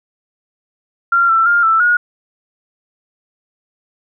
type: tone with pitch steps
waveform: sine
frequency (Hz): 1382 / 1337 / 1405 / 1326 / 1443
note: F6 / E6 / F6 / E6 / F#6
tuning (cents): -19 / +24 / +10 / +10 / -44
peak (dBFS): -9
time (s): 1.12-1.97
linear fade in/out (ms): 5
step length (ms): 170
effects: none